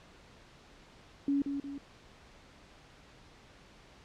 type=tone with echo; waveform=sine; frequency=280.9 Hz; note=C#4; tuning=23 cents sharp; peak=-26 dBFS; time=1.28-1.42 s; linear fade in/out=2 ms; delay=180 ms; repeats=2; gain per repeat=-6 dB; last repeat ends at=1.78 s; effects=pink hiss -57 dBFS RMS until 4.04 s + low-pass 5000 Hz 12 dB/octave